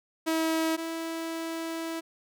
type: tone pair in turn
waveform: sawtooth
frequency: 322.5 / 327.8 Hz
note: E4 / E4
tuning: -38 / -10 cents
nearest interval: unison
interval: 28 cents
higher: second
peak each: -21 / -28 dBFS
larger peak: first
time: 0.26-0.77 / 0.77-2.01 s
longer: second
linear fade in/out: 20 ms
effects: none